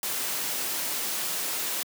white noise, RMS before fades -30 dBFS, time 0.03-1.83 s, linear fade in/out 2 ms, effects high-pass 200 Hz 12 dB/octave

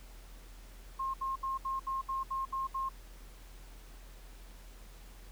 sine tone bursts, 1068 Hz, C6, 35 cents sharp, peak -32 dBFS, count 9, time 0.99-2.892 s, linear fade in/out 10 ms, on 150 ms, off 69 ms, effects added 42 Hz sine -49 dBFS peak until 5.31 s + pink hiss -58 dBFS RMS until 5.31 s

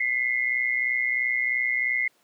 sine tone pair together, 2013 / 2136 Hz, B6 / C7, +33 / +35 cents, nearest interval minor second, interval 102 cents, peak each -25 dBFS, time 0-2.08 s, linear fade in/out 5 ms, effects pink hiss -64 dBFS RMS until 2.23 s + high-pass 300 Hz 12 dB/octave

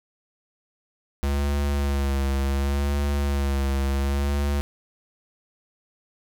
square tone with vibrato, 69.8 Hz, C#2, 13 cents sharp, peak -22 dBFS, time 1.23-4.61 s, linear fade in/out 0 ms, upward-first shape sine, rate 0.69 Hz, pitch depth 40 cents each way, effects none

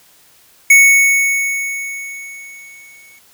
square tone with exponential decay, 2217 Hz, C#7, in tune, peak -4 dBFS, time 0.7-3.19 s, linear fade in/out 5 ms, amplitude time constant 540 ms, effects white hiss -49 dBFS RMS until 3.33 s

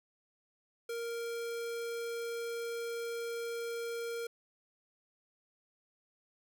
square tone, 466.2 Hz, A#4, in tune, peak -37 dBFS, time 0.89-4.27 s, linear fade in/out 5 ms, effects none

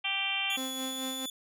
harmonic tone, 392.1 Hz, G4, in tune, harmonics 2 / 3 / 4 / 5 / 6 / 7 / 8 / 9, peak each -40 / -44 / -45 / -44 / -34 / -34 / -33 / -44 dBFS, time 0.04-0.57 s, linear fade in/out 10 ms
sawtooth tone with pitch glide, 3419 to 3467 Hz, G#7 to A7, +50 to -26 cents, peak -33 dBFS, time 0.5-1.3 s, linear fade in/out 2 ms, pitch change +24 cents, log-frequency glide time 0.76-1.05 s
sawtooth tone with tremolo, 261.6 Hz, C4, in tune, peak -30 dBFS, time 0.57-1.26 s, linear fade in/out 5 ms, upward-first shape sine, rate 4.6 Hz, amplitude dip 50%
effects none

